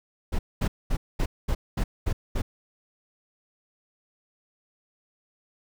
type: noise bursts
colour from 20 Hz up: brown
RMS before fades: -24 dBFS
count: 8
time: 0.32-2.42 s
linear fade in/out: 10 ms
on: 70 ms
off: 220 ms
effects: none